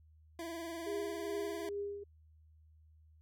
25% pulse tone with vibrato, 333.6 Hz, E4, 21 cents sharp, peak -37 dBFS, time 0.39-1.69 s, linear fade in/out 2 ms, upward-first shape triangle, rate 20 Hz, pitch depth 65 cents each way
sine tone with tremolo, 404.8 Hz, G#4, 44 cents flat, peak -35 dBFS, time 0.86-2.04 s, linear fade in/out 10 ms, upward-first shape triangle, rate 2.4 Hz, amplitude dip 65%
effects added 78 Hz sine -60 dBFS peak until 3.21 s

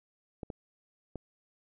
clicks, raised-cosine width 2 ms, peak -25 dBFS, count 3, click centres 0.432 / 0.502 / 1.157 s, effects none

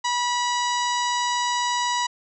harmonic tone, 974 Hz, B5, 24 cents flat, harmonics 1 / 2 / 3 / 4 / 5 / 6 / 7 / 8, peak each -23 / -30 / -33 / -31 / -35 / -36 / -36 / -39 dBFS, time 0.04-2.07 s, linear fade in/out 10 ms, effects none

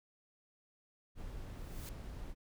brown noise, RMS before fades -45 dBFS, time 1.15-2.35 s, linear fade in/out 50 ms
white noise with exponential growth, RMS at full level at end -49 dBFS, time 1.38-1.89 s, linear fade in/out 1 ms, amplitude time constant 110 ms
effects none

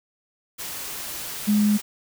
sine tone in noise, 208.9 Hz, G#3, 10 cents sharp, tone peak -16 dBFS, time 1.47-1.78 s, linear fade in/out 20 ms, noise white, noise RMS -33 dBFS, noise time 0.58-1.82 s, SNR +14 dB, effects none

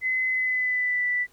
sine tone with pitch glide, 2035 to 1974.8 Hz, C7 to B6, -49 to -1 cents, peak -22 dBFS, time 0.01-1.27 s, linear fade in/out 50 ms, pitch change -52 cents, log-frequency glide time 0.29-1.06 s, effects pink hiss -60 dBFS RMS until 1.32 s

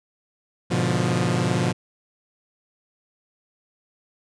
sawtooth chord, G# diminished seventh, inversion none, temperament equal with one note detuned, 103.83 / 123.47 / 146.83 / 176.24 Hz, G#2 / B2 / D3 / F3, 0 / 0 / 0 / +16 cents, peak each -25 / -20 / -24 / -20 dBFS, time 0.7-1.73 s, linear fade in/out 20 ms, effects resampled to 22050 Hz

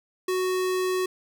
square tone, 370 Hz, F#4, in tune, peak -24 dBFS, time 0.28-1.06 s, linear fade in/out 5 ms, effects none

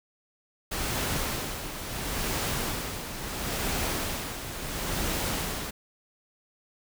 pink noise with tremolo, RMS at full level -29 dBFS, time 0.71-5.71 s, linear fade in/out 10 ms, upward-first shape sine, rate 0.73 Hz, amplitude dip 60%, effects none

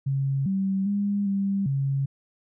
sine tone with pitch steps, 136.7 / 193.1 / 202.3 / 197.1 / 137.3 Hz, C#3 / G3 / G#3 / G3 / C#3, -24 / -26 / -45 / +10 / -16 cents, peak -22 dBFS, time 0.06-2.06 s, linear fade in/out 10 ms, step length 400 ms, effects none

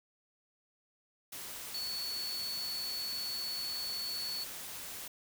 sine tone in noise, 4428 Hz, C#8, 3 cents flat, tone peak -36 dBFS, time 1.74-4.44 s, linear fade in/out 5 ms, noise white, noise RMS -44 dBFS, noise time 1.32-5.08 s, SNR +5 dB, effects none

